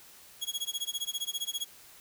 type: tone with tremolo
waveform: sawtooth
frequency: 3322 Hz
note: G#7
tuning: in tune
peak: -26 dBFS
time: 0.41-1.65 s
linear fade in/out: 20 ms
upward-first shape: sine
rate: 15 Hz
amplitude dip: 100%
effects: white hiss -54 dBFS RMS until 2 s